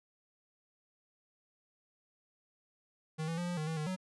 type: tone with pitch steps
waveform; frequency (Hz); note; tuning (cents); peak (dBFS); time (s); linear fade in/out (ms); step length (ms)
square; 157.4 / 165.2 / 175.3 / 176.3 / 154.4 / 161.1 / 152.8 / 186; D#3 / E3 / F3 / F3 / D#3 / E3 / D#3 / F#3; +20 / +4 / +7 / +17 / -13 / -39 / -31 / +9; -35; 3.18-3.964; 20; 98
effects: resampled to 24000 Hz